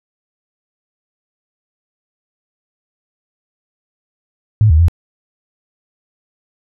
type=tone with pitch steps; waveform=sine; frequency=107.6 / 77.8 / 84.6 Hz; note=A2 / D#2 / E2; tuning=-38 / 0 / +45 cents; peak=-6 dBFS; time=4.61-4.883 s; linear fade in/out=0 ms; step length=91 ms; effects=none